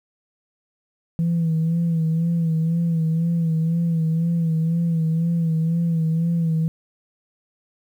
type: tone with vibrato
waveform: sine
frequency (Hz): 164.81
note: E3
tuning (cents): 0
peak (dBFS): -16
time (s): 1.19-6.68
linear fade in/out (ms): 0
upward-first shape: sine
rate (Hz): 2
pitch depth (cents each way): 52
effects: tanh soft clip ceiling -15 dBFS + 9-bit